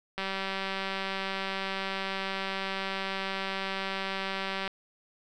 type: click train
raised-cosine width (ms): 0.3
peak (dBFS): -17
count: 869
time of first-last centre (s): 0.18-4.677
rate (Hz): 193
effects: none